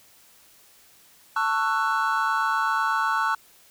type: chord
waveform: triangle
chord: F# minor seventh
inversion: first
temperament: just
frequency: 888 / 1110 / 1332 / 1480 Hz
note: A5 / C#6 / E6 / F#6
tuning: +16 / +2 / +18 / 0 cents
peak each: -25 dBFS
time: 1.36-3.35 s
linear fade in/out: 5 ms
effects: white hiss -55 dBFS RMS until 3.7 s